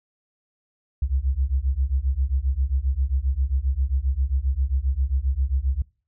sine beating tone pair, 63.1 / 70.6 Hz, B1 / C#2, +38 / +32 cents, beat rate 7.5 Hz, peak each -23 dBFS, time 1.02-5.82 s, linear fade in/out 5 ms, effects noise-tail reverb RT60 0.4 s tail -25 dB re dry

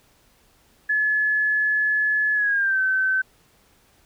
sine tone with pitch glide, 1712 to 1534.1 Hz, A6 to G6, -48 to -38 cents, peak -18 dBFS, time 0.89-3.22 s, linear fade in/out 10 ms, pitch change -190 cents, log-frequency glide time 2.34-2.8 s, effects pink hiss -59 dBFS RMS until 4.05 s

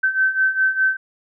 sine beating tone pair, 1537 / 1541.9 Hz, G6 / G6, -35 / -29 cents, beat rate 4.9 Hz, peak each -21 / -17 dBFS, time 0.03-0.97 s, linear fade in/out 10 ms, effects none

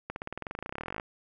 accelerating click train, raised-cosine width 0.5 ms, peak -20 dBFS, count 27, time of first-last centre 0.1-0.999 s, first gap 61 ms, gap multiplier 0.95, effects none

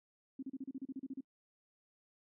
sine tone bursts, 267.5 Hz, C4, 38 cents sharp, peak -39 dBFS, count 12, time 0.39-1.208 s, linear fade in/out 5 ms, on 37 ms, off 34 ms, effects noise-tail reverb RT60 0.1 s tail -24 dB re dry

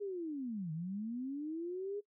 sine linear two-way sweep, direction down then up, 417.8 to 152.4 to 417.8 Hz, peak -37 dBFS, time 0-2.01 s, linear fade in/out 20 ms, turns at 0.72 s, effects noise-tail reverb RT60 0.1 s tail -21 dB re dry

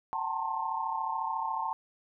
sine tone cluster, 760 / 882 / 916 / 1063 Hz, F#5 / A5 / A#5 / C6, +46 / +4 / -31 / +27 cents, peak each -39 / -33 / -38 / -35 dBFS, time 0.13-1.73 s, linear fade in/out 0 ms, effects none

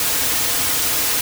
white noise with comb filter, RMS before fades -19 dBFS, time 0-1.21 s, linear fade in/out 2 ms, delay 5.2 ms, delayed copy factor -0.75, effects none

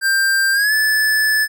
square tone with pitch glide, 1575 to 1737.5 Hz, G6 to A6, +8 to -22 cents, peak -14 dBFS, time 0.01-1.48 s, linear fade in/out 50 ms, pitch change +170 cents, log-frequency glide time 0.52-0.73 s, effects none

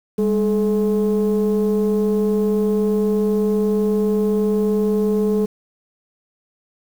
sine tone pair together, 202.2 / 428.4 Hz, G#3 / A4, -46 / -46 cents, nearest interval octave + minor second, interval 1300 cents, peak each -16 dBFS, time 0.18-5.46 s, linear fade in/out 10 ms, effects tanh soft clip ceiling -12 dBFS + 7-bit

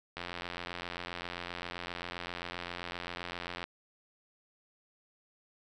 click train, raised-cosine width 0.3 ms, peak -22 dBFS, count 305, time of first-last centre 0.17-3.64 s, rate 87.6 Hz, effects none

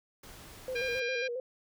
pink noise, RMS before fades -50 dBFS, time 0.23-1 s, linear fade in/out 5 ms
sine tone with vibrato, 495.9 Hz, B4, 7 cents sharp, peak -33 dBFS, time 0.68-1.4 s, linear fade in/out 2 ms, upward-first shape square, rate 7.4 Hz, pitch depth 66 cents each way
harmonic tone, 802 Hz, G5, 39 cents sharp, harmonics 2 / 3 / 4 / 5 / 6 / 7, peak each -37 / -35 / -47 / -44 / -49 / -51 dBFS, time 0.75-1.28 s, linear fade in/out 10 ms
effects none

